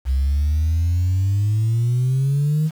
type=exponential sweep; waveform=sine; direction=up; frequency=64.3 to 159.3 Hz; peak=-14 dBFS; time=0.05-2.71 s; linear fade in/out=50 ms; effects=tanh soft clip ceiling -13 dBFS + 7-bit